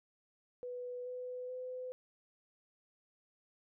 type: tone with pitch steps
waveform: sine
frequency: 493.9 / 500.2 / 506.6 Hz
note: B4 / B4 / B4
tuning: 0 / +22 / +44 cents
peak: -40 dBFS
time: 0.63-1.92 s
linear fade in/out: 0 ms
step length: 430 ms
effects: none